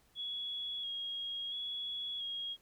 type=tone with vibrato; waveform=sine; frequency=3322 Hz; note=G#7; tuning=in tune; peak=-37 dBFS; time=0.15-2.57 s; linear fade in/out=50 ms; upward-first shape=square; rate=0.73 Hz; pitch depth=23 cents each way; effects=pink hiss -69 dBFS RMS until 2.61 s